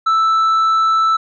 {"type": "tone with tanh clipping", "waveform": "sine", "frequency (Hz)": 1319, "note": "E6", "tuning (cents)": 1, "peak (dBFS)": -12, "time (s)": [0.06, 1.17], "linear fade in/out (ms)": 10, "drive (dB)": 4, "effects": []}